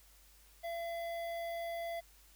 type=tone with notch filter; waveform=square; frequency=677 Hz; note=E5; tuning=46 cents sharp; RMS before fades=-40 dBFS; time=0.63-2.01 s; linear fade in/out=20 ms; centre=7100 Hz; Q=0.53; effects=added 50 Hz sine -63 dBFS peak until 2.35 s + white hiss -64 dBFS RMS until 2.35 s